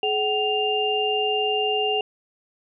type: tone cluster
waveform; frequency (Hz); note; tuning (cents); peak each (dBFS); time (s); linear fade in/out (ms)
sine; 424.2 / 756 / 2798; G#4 / F#5 / F7; +37 / +37 / +3; -24 / -26 / -24; 0.03-2.01; 2
effects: none